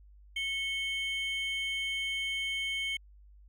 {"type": "tone pair together", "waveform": "triangle", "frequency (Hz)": [2200, 3120], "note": ["C#7", "G7"], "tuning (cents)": [-14, -9], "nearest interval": "tritone", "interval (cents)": 605, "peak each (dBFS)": [-32, -33], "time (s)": [0.36, 2.97], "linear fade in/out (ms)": 5, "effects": ["added 50 Hz sine -53 dBFS peak until 3.48 s"]}